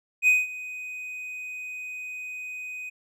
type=tone with ADSR envelope; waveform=triangle; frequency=2500 Hz; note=D#7; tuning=8 cents sharp; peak=-13 dBFS; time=0.22-2.9 s; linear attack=56 ms; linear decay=190 ms; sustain=-19 dB; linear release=14 ms; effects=none